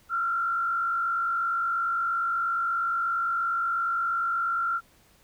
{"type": "tone with frequency modulation", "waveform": "sine", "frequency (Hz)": 1370, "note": "F6", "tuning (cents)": -34, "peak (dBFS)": -24, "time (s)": [0.09, 4.81], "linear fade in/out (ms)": 50, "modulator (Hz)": 48.5, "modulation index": 0.8, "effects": ["pink hiss -60 dBFS RMS until 5.23 s"]}